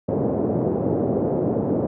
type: band-pass noise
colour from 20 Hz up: white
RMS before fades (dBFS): -22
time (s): 0.08-1.87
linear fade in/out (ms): 10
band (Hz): 100 to 530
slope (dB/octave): 24
effects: none

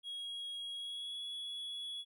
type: tone with pitch glide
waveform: triangle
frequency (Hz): 3301 to 3374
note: G#7 to G#7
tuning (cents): -11 to +27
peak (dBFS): -39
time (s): 0.03-2.05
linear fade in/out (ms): 50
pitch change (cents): +38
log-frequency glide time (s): 0.73-1.18
effects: none

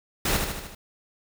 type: noise with echo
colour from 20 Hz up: pink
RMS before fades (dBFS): -24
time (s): 0.25-0.37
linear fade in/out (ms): 5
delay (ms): 76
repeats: 5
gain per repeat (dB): -4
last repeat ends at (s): 0.75
effects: none

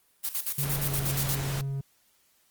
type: noise with tremolo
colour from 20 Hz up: blue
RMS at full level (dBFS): -29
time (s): 0.23-1.37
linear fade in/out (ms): 20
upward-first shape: square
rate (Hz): 8.5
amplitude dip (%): 75
type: tone with pitch glide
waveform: triangle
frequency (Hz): 140.3 to 137.17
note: C#3 to C#3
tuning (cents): +21 to -18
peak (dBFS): -27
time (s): 0.58-1.81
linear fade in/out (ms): 5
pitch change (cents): -39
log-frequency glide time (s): 0.76-0.99
type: noise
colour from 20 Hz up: pink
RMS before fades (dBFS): -35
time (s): 0.63-1.61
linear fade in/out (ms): 2
effects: white hiss -66 dBFS RMS until 2.5 s + Opus 24 kbps

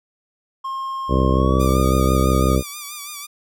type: tone with pitch glide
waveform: triangle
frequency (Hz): 1069 to 1228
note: C6 to D#6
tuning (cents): +37 to -23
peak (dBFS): -22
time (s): 0.64-2.56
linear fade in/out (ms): 10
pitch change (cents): +240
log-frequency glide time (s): 1.32-1.84
type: harmonic tone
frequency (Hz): 65.41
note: C2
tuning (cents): 0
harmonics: 1 / 2 / 3 / 4 / 5 / 6 / 7 / 8 / 9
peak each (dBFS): -18 / -21 / -23 / -24 / -25 / -26 / -26 / -27 / -28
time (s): 1.08-2.63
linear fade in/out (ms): 50
type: tone with vibrato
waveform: 5% pulse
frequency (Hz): 1174.7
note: D6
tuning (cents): 0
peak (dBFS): -19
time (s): 1.59-3.27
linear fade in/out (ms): 20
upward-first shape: sine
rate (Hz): 6.1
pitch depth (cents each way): 60
effects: none

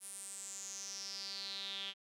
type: tone with band-pass filter sweep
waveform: sawtooth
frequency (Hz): 196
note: G3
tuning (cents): 0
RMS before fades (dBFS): -45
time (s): 0-1.94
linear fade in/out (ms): 50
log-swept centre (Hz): 10000 to 3200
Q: 7.1
effects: none

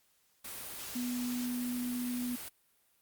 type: tone in noise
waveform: sine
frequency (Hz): 245.8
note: B3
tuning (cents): -8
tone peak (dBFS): -33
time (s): 0.95-2.36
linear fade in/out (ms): 10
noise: white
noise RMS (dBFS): -43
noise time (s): 0.44-2.49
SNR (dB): +7
effects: white hiss -71 dBFS RMS until 3.01 s + Opus 48 kbps

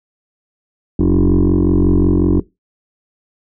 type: tone with frequency modulation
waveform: sine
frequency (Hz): 182.8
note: F#3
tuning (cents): -21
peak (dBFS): -7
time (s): 0.99-2.4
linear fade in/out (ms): 5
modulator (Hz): 45.5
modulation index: 3.9
effects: noise-tail reverb RT60 0.2 s tail -20 dB re dry + tanh soft clip ceiling -7 dBFS

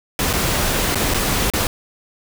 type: noise with dropouts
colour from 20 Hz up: pink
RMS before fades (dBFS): -19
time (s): 0.19-1.67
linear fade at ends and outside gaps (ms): 1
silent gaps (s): 0.33-0.335 / 0.947-0.955 / 1.138-1.144 / 1.501-1.536
effects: none

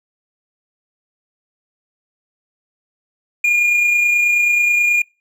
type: tone with amplitude modulation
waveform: triangle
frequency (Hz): 2423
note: D#7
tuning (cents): -47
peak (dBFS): -9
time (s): 3.44-5.02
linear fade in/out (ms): 5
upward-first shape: sine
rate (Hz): 29.3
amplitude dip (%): 30
effects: noise-tail reverb RT60 0.3 s tail -25 dB re dry

